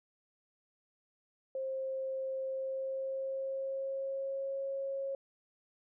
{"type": "tone with pitch glide", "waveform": "sine", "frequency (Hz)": [530, 545.2], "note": ["C5", "C#5"], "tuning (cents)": [22, -29], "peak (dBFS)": -34, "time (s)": [1.55, 5.15], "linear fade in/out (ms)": 2, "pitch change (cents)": 49, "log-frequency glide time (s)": [2.47, 4.6], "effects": []}